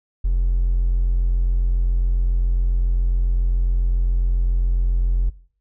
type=tone with hard clipping; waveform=triangle; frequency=43.65 Hz; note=F1; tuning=in tune; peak=-15 dBFS; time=0.24-5.3 s; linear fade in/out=10 ms; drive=2 dB; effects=noise-tail reverb RT60 0.5 s tail -19 dB re dry